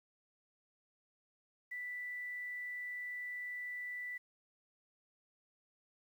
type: tone with quantisation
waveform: sine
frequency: 1975.5 Hz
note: B6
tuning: in tune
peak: -40 dBFS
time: 1.71-4.18 s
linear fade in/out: 10 ms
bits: 11
effects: none